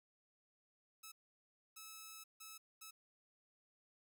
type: tone bursts at uneven times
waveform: 5% pulse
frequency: 1299 Hz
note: E6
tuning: 26 cents flat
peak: -40 dBFS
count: 4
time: 1.03-1.12 / 1.76-2.24 / 2.4-2.58 / 2.81-2.91 s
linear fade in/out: 10 ms
effects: none